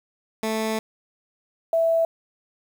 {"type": "tone pair in turn", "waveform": ["15% pulse", "sine"], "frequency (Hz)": [220, 659.3], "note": ["A3", "E5"], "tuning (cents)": [0, 0], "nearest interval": "octave + perfect fifth", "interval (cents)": 1900, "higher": "second", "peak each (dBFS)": -17, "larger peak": "neither", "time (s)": [[0.43, 0.79], [1.73, 2.05]], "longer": "first", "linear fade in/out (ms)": 2, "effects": ["8-bit"]}